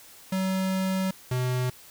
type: tone pair in turn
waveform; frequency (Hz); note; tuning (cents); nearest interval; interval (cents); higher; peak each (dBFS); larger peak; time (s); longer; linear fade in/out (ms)
square; 189.2 / 126.28; F#3 / B2; +39 / +39; perfect fifth; 700; first; -25; neither; 0.32-1.11 / 1.31-1.7; first; 5
effects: white hiss -50 dBFS RMS until 1.9 s